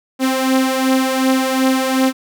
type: beating tone pair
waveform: sawtooth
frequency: 261.6 / 264.3 Hz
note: C4 / C4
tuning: 0 / +18 cents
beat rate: 2.7 Hz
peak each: -11 / -15 dBFS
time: 0.19-2.13 s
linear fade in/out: 50 ms
effects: none